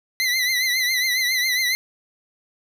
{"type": "tone with vibrato", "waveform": "25% pulse", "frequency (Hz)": 2023, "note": "B6", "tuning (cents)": 41, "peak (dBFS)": -15, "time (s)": [0.2, 1.75], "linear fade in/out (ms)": 0, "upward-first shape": "triangle", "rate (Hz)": 7.3, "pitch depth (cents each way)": 82, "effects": []}